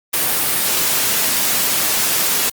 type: noise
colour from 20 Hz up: white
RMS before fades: -17 dBFS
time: 0.13-2.5 s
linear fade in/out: 10 ms
effects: high-pass 100 Hz 12 dB/octave + Opus 32 kbps